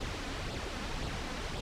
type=noise with flanger; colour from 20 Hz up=pink; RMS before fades=-37 dBFS; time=0-1.61 s; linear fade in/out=10 ms; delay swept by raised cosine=0.23 to 4.03 ms; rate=1.9 Hz; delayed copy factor=+0.5; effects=low-pass 5000 Hz 12 dB/octave